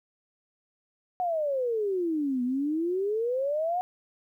sine exponential two-way sweep, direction down then up, 740 to 242.4 to 740 Hz, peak -25 dBFS, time 1.2-3.81 s, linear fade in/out 0 ms, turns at 2.43 s, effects 11-bit

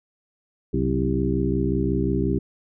harmonic tone with a mistuned harmonic, 65.6 Hz, C2, 5 cents sharp, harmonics 1 / 2 / 3 / 4 / 5 / 6, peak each -27 / -27 / -27 / -27 / -27 / -27 dBFS, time 0.73-2.39 s, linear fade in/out 10 ms, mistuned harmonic 3, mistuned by -90 cents, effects none

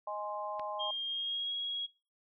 sine chord, Ab major, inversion second, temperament equal, 622.3 / 830.6 / 1046.5 Hz, Eb5 / Ab5 / C6, 0 / 0 / 0 cents, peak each -40 dBFS, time 0.07-0.91 s, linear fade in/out 5 ms
click, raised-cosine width 0.3 ms, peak -30 dBFS, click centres 0.596 s
sine tone with pitch glide, 3214 to 3308 Hz, G7 to G#7, +43 to -8 cents, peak -33 dBFS, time 0.79-1.87 s, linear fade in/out 20 ms, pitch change +49 cents, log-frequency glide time 1.04-1.53 s
effects noise-tail reverb RT60 0.3 s tail -22 dB re dry

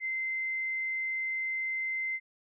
sine tone, 2074 Hz, C7, 16 cents flat, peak -30 dBFS, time 0-2.2 s, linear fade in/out 50 ms, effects none

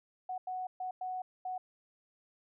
sine tone bursts at uneven times, 740 Hz, F#5, in tune, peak -35 dBFS, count 5, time 0.29-0.38 / 0.47-0.67 / 0.8-0.91 / 1.01-1.22 / 1.45-1.58 s, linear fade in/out 5 ms, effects none

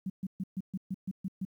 sine tone bursts, 189.2 Hz, F#3, 39 cents sharp, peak -31 dBFS, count 9, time 0.06-1.451 s, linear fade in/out 5 ms, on 39 ms, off 130 ms, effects 11-bit

